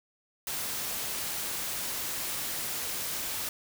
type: noise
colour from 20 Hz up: white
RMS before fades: -34 dBFS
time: 0.47-3.49 s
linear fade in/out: 2 ms
effects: none